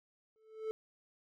triangle tone with exponential growth, 438.3 Hz, A4, 7 cents flat, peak -30 dBFS, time 0.36-0.71 s, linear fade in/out 0 ms, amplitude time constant 76 ms, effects none

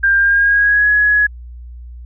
sine tone with pitch glide, 1594 to 1681 Hz, G6 to G#6, +28 to +20 cents, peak -9 dBFS, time 0.03-1.27 s, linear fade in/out 10 ms, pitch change +92 cents, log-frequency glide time 0.17-0.89 s, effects added 60 Hz sine -30 dBFS peak until 2.05 s

